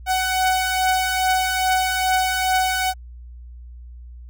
sawtooth beating tone pair, 746 / 748.4 Hz, F#5 / F#5, +14 / +20 cents, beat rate 2.4 Hz, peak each -21 / -15 dBFS, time 0.06-2.94 s, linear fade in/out 50 ms, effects added 60 Hz sine -36 dBFS peak until 4.29 s

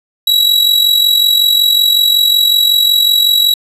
45% pulse tone with amplitude modulation, 3891 Hz, B7, 27 cents flat, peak -5 dBFS, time 0.27-3.54 s, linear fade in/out 5 ms, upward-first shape sine, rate 45.4 Hz, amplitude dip 60%, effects resampled to 32000 Hz + 7-bit

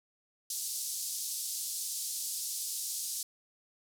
white band-pass noise, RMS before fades -37 dBFS, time 0.5-3.23 s, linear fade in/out 2 ms, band 4500 to 12000 Hz, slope 24 dB/octave, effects none

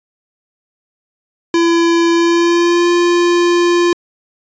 square tone with pitch glide, 337.2 to 347.7 Hz, E4 to F4, +39 to -8 cents, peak -10 dBFS, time 1.54-3.93 s, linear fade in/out 2 ms, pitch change +53 cents, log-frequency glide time 2.11-2.91 s, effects resampled to 16000 Hz

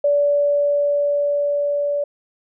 sine tone with level ramp, 577 Hz, D5, 31 cents flat, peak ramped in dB -13 to -18 dBFS, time 0.04-2.04 s, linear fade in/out 5 ms, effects none

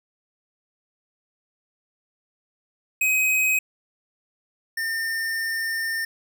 square tone pair in turn, 2527 / 1809.6 Hz, D#7 / A6, +26 / +48 cents, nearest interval tritone, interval 578 cents, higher first, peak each -19 / -25 dBFS, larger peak first, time 3.01-3.59 / 4.77-6.05 s, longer second, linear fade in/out 5 ms, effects none

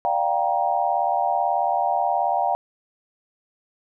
sine chord, G minor seventh, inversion second, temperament just, 588 / 705.6 / 784 / 940.8 Hz, D5 / F5 / G5 / Bb5, +2 / +18 / 0 / +16 cents, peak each -28 / -23 / -23 / -26 dBFS, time 0.05-2.55 s, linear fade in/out 0 ms, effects none

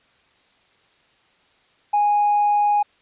triangle tone with tanh clipping, 827 Hz, G#5, 8 cents flat, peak -15 dBFS, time 1.93-2.83 s, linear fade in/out 10 ms, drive 5 dB, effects white hiss -59 dBFS RMS until 3.01 s + resampled to 8000 Hz

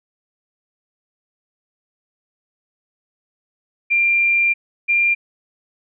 sine tone pair in turn, 2382 / 2390 Hz, D7 / D7, +24 / +30 cents, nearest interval unison, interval 6 cents, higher second, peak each -13 dBFS, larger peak neither, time 3.9-4.54 / 4.88-5.15 s, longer first, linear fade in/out 20 ms, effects none

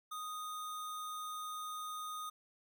sine tone with sample-and-hold, 1244.5 Hz, D#6, in tune, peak -40 dBFS, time 0.11-2.3 s, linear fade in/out 10 ms, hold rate 4900 Hz, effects none

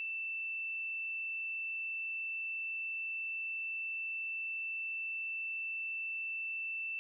sine tone with frequency modulation, 2663 Hz, E7, 17 cents sharp, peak -36 dBFS, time 0-6.99 s, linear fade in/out 0 ms, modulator 40.1 Hz, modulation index 0.42, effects none

